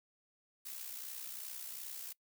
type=noise with amplitude modulation; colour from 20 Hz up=blue; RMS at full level=-43 dBFS; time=0.65-2.13 s; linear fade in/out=10 ms; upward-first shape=sine; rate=62.7 Hz; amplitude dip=55%; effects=noise-tail reverb RT60 0.1 s tail -22 dB re dry